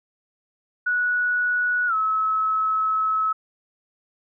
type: tone with pitch glide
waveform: sine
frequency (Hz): 1468 to 1292.8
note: F#6 to E6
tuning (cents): -14 to -34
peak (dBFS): -19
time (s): 0.86-3.33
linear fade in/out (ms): 10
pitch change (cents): -220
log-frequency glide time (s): 1.87-1.94
effects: none